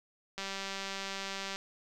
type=click train; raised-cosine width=0.2 ms; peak=-21 dBFS; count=231; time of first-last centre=0.38-1.559 s; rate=195 Hz; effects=none